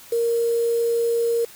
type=tone with quantisation; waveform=sine; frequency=466.2 Hz; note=A#4; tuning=in tune; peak=-18 dBFS; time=0.12-1.45 s; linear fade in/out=5 ms; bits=6; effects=white hiss -45 dBFS RMS until 1.55 s